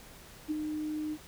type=tone with ADSR envelope; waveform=sine; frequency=305.8 Hz; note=D#4; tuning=30 cents flat; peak=-27 dBFS; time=0.48-1.18 s; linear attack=29 ms; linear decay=23 ms; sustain=-5 dB; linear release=55 ms; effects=pink hiss -52 dBFS RMS until 1.27 s